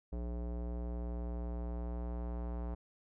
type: tone with low-pass filter sweep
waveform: square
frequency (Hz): 59.6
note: A#1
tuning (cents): +39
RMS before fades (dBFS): -39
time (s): 0.12-2.75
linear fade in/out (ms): 10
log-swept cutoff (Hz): 560 to 870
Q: 1.3
effects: none

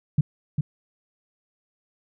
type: tone with echo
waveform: sine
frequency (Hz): 146.83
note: D3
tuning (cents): 0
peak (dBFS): -14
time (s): 0.18-0.21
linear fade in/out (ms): 5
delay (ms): 400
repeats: 1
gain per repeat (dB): -5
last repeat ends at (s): 0.61
effects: none

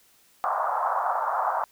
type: band-pass noise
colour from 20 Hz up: pink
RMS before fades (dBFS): -26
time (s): 0.44-1.64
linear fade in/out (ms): 0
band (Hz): 660 to 1300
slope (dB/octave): 48
effects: white hiss -60 dBFS RMS until 1.71 s

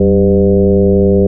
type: tone with frequency modulation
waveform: sine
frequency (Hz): 293.7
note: D4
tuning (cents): 0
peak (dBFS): -6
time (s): 0-1.27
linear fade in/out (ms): 5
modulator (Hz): 103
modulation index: 2.1
effects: none

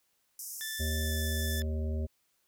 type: band-pass noise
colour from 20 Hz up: white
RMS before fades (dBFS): -42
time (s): 0.39-1.6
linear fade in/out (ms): 2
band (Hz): 5200 to 15000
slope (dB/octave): 96
type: tone with pitch glide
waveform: 20% pulse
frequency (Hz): 1760 to 1747.8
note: A6 to A6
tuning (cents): 0 to -12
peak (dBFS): -32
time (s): 0.61-1.62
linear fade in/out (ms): 0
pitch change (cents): -12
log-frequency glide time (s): 1.01-1.13
type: harmonic tone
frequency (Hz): 77.78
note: D#2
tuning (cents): 0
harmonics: 1 / 3 / 5 / 7 / 8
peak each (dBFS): -30 / -40 / -44 / -47 / -48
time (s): 0.79-2.07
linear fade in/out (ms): 20
effects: white hiss -74 dBFS RMS until 2.47 s

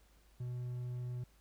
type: tone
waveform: triangle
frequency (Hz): 123.47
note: B2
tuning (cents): 0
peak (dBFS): -36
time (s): 0.4-1.24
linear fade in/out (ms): 5
effects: added 52 Hz sine -64 dBFS peak until 1.4 s + pink hiss -70 dBFS RMS until 1.4 s

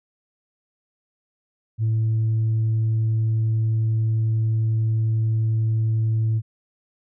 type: tone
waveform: sine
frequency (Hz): 111.1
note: A2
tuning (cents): +17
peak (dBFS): -16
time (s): 1.78-6.42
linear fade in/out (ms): 50
effects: tanh soft clip ceiling -16 dBFS

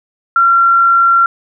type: tone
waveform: sine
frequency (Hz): 1369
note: F6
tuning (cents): -35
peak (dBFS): -6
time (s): 0.36-1.26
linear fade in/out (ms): 2
effects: none

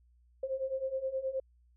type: beating tone pair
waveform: sine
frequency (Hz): 523.3 / 532.8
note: C5 / C5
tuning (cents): 0 / +31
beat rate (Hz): 9.5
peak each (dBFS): -37 / -34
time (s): 0.43-1.4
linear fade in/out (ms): 5
effects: added 60 Hz sine -62 dBFS peak until 1.76 s

